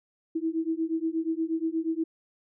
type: beating tone pair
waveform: sine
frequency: 320.5 / 328.9 Hz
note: E4 / E4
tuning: -49 / -4 cents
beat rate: 8.4 Hz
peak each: -29 dBFS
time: 0.35-2.04 s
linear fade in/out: 10 ms
effects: none